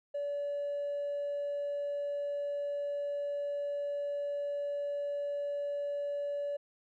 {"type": "tone with hard clipping", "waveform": "sine", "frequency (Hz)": 574, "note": "D5", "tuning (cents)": -40, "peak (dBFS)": -33, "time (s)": [0.14, 6.57], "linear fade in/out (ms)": 10, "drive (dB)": 1, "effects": []}